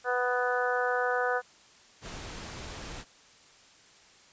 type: harmonic tone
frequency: 247.9 Hz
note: B3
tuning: 7 cents sharp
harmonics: 2 / 3 / 4 / 5 / 6 / 7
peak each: -30 / -32 / -37 / -35 / -31 / -38 dBFS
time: 0.04-1.42 s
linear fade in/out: 50 ms
type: noise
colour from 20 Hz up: pink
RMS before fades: -41 dBFS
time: 2.01-3.05 s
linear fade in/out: 50 ms
effects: white hiss -57 dBFS RMS until 4.32 s + resampled to 16000 Hz